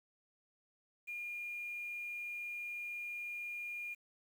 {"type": "tone with quantisation", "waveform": "sine", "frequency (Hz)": 2418, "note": "D7", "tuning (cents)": 50, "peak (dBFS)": -40, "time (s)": [1.07, 3.95], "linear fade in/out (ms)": 20, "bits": 10, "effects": []}